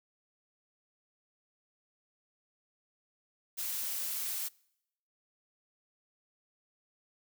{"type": "noise", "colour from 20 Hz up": "blue", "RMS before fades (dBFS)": -36, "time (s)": [3.57, 4.49], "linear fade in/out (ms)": 20, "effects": ["noise-tail reverb RT60 0.8 s tail -25 dB re dry"]}